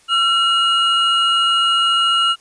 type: tone pair together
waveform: triangle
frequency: 1357 / 2875 Hz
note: E6 / F7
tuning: +50 / +50 cents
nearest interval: octave + minor second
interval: 1300 cents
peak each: -14 dBFS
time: 0.08-2.36 s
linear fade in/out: 50 ms
effects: white hiss -52 dBFS RMS until 2.4 s + resampled to 22050 Hz